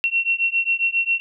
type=beating tone pair; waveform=sine; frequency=2721 / 2728.4 Hz; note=F7 / F7; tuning=-46 / -41 cents; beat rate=7.4 Hz; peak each=-21 dBFS; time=0.04-1.2 s; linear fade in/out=0 ms; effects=none